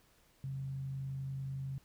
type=tone with frequency modulation; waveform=sine; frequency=135.1 Hz; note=C#3; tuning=44 cents flat; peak=-37 dBFS; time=0.44-1.78 s; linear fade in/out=0 ms; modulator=51.2 Hz; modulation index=0.22; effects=pink hiss -68 dBFS RMS until 1.84 s